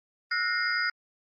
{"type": "tone cluster", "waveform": "sine", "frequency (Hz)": [1337, 1448, 1849, 2111, 4927], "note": ["E6", "F#6", "A#6", "C7", "D#8"], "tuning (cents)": [24, -38, -15, 15, -18], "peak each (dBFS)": [-35, -28, -32, -33, -34], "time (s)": [0.31, 0.9], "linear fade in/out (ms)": 5, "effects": ["Opus 32 kbps"]}